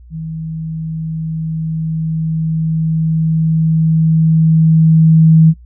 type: tone with level ramp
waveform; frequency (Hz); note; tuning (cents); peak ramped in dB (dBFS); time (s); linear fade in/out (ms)
sine; 160.2; E3; -49; -21 to -3; 0.1-5.54; 50
effects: noise-tail reverb RT60 0.1 s tail -22 dB re dry + added 60 Hz sine -36 dBFS peak until 5.65 s